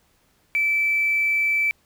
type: tone with quantisation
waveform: sine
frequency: 2320 Hz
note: D7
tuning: 22 cents flat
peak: -18 dBFS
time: 0.55-1.71 s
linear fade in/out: 0 ms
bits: 7
effects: pink hiss -63 dBFS RMS until 1.85 s